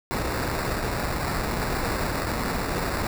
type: noise with sample-and-hold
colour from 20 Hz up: pink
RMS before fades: -27 dBFS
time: 0.11-3.07 s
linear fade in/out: 0 ms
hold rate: 3150 Hz
effects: none